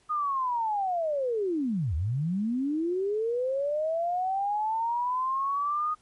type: linear two-way sweep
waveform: sine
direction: down then up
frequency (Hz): 1244.5 to 71.8 to 1244.5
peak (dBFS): -25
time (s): 0.09-5.95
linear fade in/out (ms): 20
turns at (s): 1.95
effects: pink hiss -64 dBFS RMS until 6.01 s + MP3 48 kbps